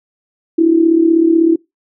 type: tone with amplitude modulation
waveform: sine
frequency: 329.6 Hz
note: E4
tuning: in tune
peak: -4 dBFS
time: 0.58-1.56 s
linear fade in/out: 10 ms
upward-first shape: sine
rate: 36.1 Hz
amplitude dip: 70%
effects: noise-tail reverb RT60 0.2 s tail -24 dB re dry